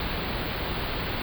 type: band-stop noise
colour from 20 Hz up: pink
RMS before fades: -30 dBFS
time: 0-1.22 s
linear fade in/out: 2 ms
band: 4600 to 15000 Hz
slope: 96 dB/octave
effects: none